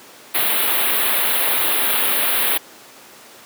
white band-stop noise, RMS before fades -18 dBFS, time 0.34-2.58 s, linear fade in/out 10 ms, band 3900 to 10000 Hz, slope 48 dB/octave, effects pink hiss -42 dBFS RMS until 3.45 s + high-pass 300 Hz 12 dB/octave

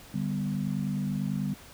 sine chord, G major, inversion second, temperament equal, 146.83 / 196 / 246.9 Hz, D3 / G3 / B3, 0 / 0 / 0 cents, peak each -32 / -30 / -35 dBFS, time 0.14-1.54 s, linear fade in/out 5 ms, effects pink hiss -50 dBFS RMS until 1.73 s

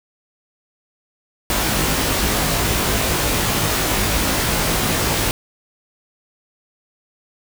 pink noise with comb filter, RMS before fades -19 dBFS, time 1.5-5.31 s, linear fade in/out 0 ms, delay 19 ms, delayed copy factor +1, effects none

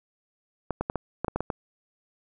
clicks, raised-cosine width 1 ms, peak -13 dBFS, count 9, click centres 0.707 / 0.81 / 0.899 / 0.957 / 1.246 / 1.282 / 1.36 / 1.406 / 1.502 s, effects none

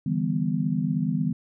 sine chord, E minor seventh, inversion third, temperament just, 148.33 / 164.81 / 197.78 / 247.2 Hz, D3 / E3 / G3 / B3, +18 / 0 / +16 / +2 cents, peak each -29 / -27 / -28 / -28 dBFS, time 0.06-1.33 s, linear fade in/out 5 ms, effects none

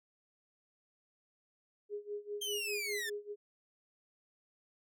sine tone with tremolo, 413.3 Hz, G#4, 8 cents flat, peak -36 dBFS, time 1.89-3.36 s, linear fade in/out 50 ms, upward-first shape sine, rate 5 Hz, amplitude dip 90%
sawtooth linear sweep, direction down, 3187 to 1731 Hz, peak -33 dBFS, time 2.41-3.1 s, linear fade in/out 10 ms
effects none

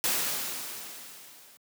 white noise with level ramp, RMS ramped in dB -26 to -55 dBFS, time 0.04-1.57 s, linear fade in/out 0 ms, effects high-pass 150 Hz 12 dB/octave

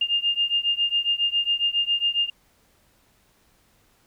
sine beating tone pair, 2812 / 2819.3 Hz, F7 / F7, +11 / +16 cents, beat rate 7.3 Hz, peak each -23 / -24 dBFS, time 0.01-2.3 s, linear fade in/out 5 ms, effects pink hiss -62 dBFS RMS until 4.06 s

